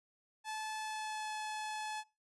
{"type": "tone with pitch glide", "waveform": "sawtooth", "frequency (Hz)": [867, 858.5], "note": ["A5", "A5"], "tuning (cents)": [-26, -43], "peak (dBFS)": -35, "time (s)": [0.44, 2.04], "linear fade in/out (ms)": 50, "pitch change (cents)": -17, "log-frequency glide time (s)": [0.79, 1.34], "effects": ["noise-tail reverb RT60 0.3 s tail -24 dB re dry", "resampled to 24000 Hz"]}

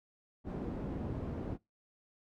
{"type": "low-pass noise", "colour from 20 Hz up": "white", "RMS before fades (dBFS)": -39, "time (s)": [0.44, 1.58], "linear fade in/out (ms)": 50, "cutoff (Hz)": 290, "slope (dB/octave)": 12, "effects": ["noise-tail reverb RT60 0.2 s tail -23 dB re dry"]}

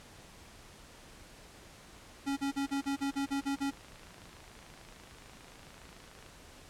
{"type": "tone bursts", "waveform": "square", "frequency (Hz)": 277.2, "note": "C#4", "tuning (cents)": 0, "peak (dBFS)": -31, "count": 10, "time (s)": [2.26, 3.711], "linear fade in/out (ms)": 20, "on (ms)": 110, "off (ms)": 39}
{"type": "click train", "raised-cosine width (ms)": 0.3, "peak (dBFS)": -37, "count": 99, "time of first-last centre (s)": [2.62, 6.263], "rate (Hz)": 26.9}
{"effects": ["pink hiss -54 dBFS RMS until 6.69 s", "low-pass 10000 Hz 12 dB/octave"]}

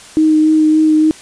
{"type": "tone with vibrato", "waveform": "sine", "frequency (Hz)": 311.1, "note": "D#4", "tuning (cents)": 0, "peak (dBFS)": -7, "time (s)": [0.17, 1.11], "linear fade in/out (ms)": 0, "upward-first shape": "sine", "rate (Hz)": 3.5, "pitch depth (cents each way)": 13, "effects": ["white hiss -37 dBFS RMS until 1.21 s", "resampled to 22050 Hz"]}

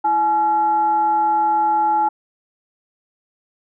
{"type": "tone with frequency modulation", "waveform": "sine", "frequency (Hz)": 850, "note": "G#5", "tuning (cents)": 40, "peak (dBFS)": -14, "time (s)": [0.04, 2.09], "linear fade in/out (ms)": 10, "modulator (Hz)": 518, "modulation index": 0.33, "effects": []}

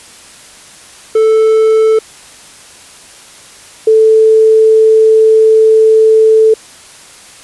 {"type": "tone pair in turn", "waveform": ["triangle", "sine"], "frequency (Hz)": [440, 440], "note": ["A4", "A4"], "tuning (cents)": [0, 0], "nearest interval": "unison", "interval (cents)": 0, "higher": "neither", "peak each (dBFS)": -3, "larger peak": "neither", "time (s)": [[1.15, 1.99], [3.87, 6.54]], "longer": "second", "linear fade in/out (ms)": 5, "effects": ["white hiss -36 dBFS RMS until 7.43 s", "resampled to 24000 Hz"]}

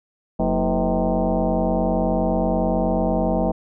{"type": "tone with frequency modulation", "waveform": "sine", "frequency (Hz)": 230.2, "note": "A#3", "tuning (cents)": -22, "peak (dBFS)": -17, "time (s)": [0.39, 3.52], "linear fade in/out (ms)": 10, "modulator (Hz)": 137, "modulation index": 4.1, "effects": []}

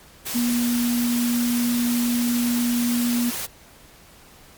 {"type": "tone in noise", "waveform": "sine", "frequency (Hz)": 240.1, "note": "B3", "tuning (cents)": -49, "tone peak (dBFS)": -19, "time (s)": [0.34, 3.31], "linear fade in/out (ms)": 20, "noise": "white", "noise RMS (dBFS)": -29, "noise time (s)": [0.25, 3.47], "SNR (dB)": 7, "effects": ["pink hiss -49 dBFS RMS until 4.57 s", "MP3 96 kbps"]}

